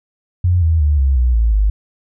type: tone with pitch steps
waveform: sine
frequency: 89 / 81.14 / 73.98 / 67.45 / 61.5 / 56.07 / 51.12 Hz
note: F2 / E2 / D2 / C#2 / B1 / A1 / G#1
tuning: +33 / -27 / +13 / -47 / -7 / +33 / -27 cents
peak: -10 dBFS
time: 0.44-1.7 s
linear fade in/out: 5 ms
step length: 180 ms
effects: none